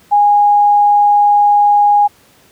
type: tone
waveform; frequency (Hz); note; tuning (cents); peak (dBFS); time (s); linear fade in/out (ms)
sine; 823; G#5; -16; -6; 0.11-2.08; 20
effects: pink hiss -48 dBFS RMS until 2.51 s + high-pass 80 Hz 12 dB/octave